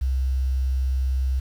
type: tone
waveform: sine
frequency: 65.41 Hz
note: C2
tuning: in tune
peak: -19 dBFS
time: 0.01-1.4 s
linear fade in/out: 10 ms
effects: tanh soft clip ceiling -15 dBFS + 8-bit